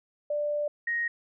sine tone pair in turn, 590 / 1873.1 Hz, D5 / A#6, +8 / +8 cents, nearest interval octave + minor sixth, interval 2000 cents, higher second, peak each -26 dBFS, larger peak neither, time 0.3-0.68 / 0.87-1.08 s, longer first, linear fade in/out 5 ms, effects none

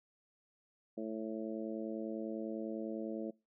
harmonic tone, 110 Hz, A2, in tune, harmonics 2 / 3 / 4 / 5 / 6, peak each -42 / -42 / -46 / -45 / -49 dBFS, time 0.97-3.31 s, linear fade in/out 10 ms, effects noise-tail reverb RT60 0.3 s tail -26 dB re dry

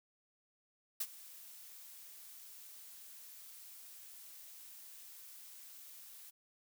blue noise with ADSR envelope, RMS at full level -35 dBFS, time 1-6.31 s, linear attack 8 ms, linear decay 51 ms, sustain -19 dB, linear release 18 ms, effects none

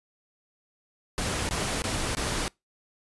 pink noise bursts, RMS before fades -29 dBFS, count 4, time 1.18-2.48 s, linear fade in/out 0 ms, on 310 ms, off 20 ms, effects noise-tail reverb RT60 0.2 s tail -25 dB re dry + resampled to 24000 Hz

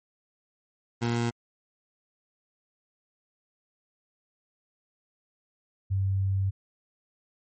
20% pulse / sine tone pair in turn, 118 / 96.71 Hz, A#2 / G2, +22 / -23 cents, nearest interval minor third, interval 345 cents, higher first, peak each -20 / -23 dBFS, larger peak first, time 1.01-1.31 / 5.9-6.51 s, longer second, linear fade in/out 20 ms, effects MP3 32 kbps

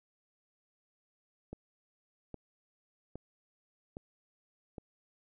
click train, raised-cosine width 2 ms, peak -29 dBFS, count 5, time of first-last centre 1.53-4.782 s, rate 1.23 Hz, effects none

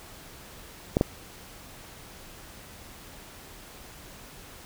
clicks, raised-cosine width 2 ms, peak -7 dBFS, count 2, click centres 0.969 / 1.011 s, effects pink hiss -47 dBFS RMS until 4.65 s

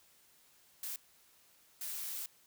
blue noise bursts at uneven times, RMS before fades -41 dBFS, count 2, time 0.83-0.96 / 1.81-2.26 s, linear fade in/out 2 ms, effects white hiss -66 dBFS RMS until 2.46 s

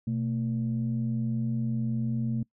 sine tone pair together, 124.89 / 224.6 Hz, B2 / A3, +20 / +36 cents, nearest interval minor seventh, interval 1016 cents, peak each -28 dBFS, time 0.07-2.43 s, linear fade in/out 5 ms, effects noise-tail reverb RT60 0.1 s tail -24 dB re dry + tanh soft clip ceiling -20 dBFS

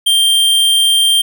square tone, 3172 Hz, G7, 20 cents sharp, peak -9 dBFS, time 0.06-1.22 s, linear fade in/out 10 ms, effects none

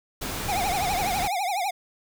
pink noise, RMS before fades -31 dBFS, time 0.21-1.28 s, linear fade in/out 10 ms
square tone with vibrato, 761 Hz, F#5, 48 cents sharp, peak -25 dBFS, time 0.48-1.71 s, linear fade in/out 10 ms, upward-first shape triangle, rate 12 Hz, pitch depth 190 cents each way
effects none

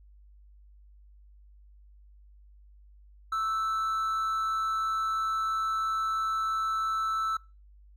triangle tone with amplitude modulation, 1318.5 Hz, E6, in tune, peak -23 dBFS, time 3.32-7.37 s, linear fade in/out 5 ms, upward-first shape sine, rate 206 Hz, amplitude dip 40%, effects noise-tail reverb RT60 0.3 s tail -23 dB re dry + added 50 Hz sine -52 dBFS peak until 7.96 s

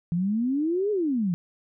sine exponential two-way sweep, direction up then down, 164.81 to 430.7 to 164.81 Hz, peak -22 dBFS, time 0.12-1.34 s, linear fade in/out 0 ms, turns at 0.91 s, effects none

